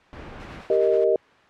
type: noise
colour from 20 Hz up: pink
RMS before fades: -38 dBFS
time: 0.13-0.61 s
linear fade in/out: 0 ms
type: noise with tremolo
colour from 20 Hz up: white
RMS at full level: -35 dBFS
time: 0.4-1.04 s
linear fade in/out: 0 ms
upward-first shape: sine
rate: 9.6 Hz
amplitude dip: 45%
type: chord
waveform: sine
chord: Eb major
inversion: first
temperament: equal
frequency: 392 / 466.2 / 622.3 Hz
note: G4 / Bb4 / Eb5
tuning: 0 / 0 / 0 cents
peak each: -21 dBFS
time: 0.7-1.16 s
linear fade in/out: 2 ms
effects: white hiss -53 dBFS RMS until 1.49 s + low-pass 2000 Hz 12 dB/octave